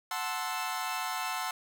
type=chord; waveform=sawtooth; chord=F# half-diminished seventh; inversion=none; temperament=equal; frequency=740 / 880 / 1046.5 / 1318.5 Hz; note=F#5 / A5 / C6 / E6; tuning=0 / 0 / 0 / 0 cents; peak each=-34 dBFS; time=0.11-1.51 s; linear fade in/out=2 ms; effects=none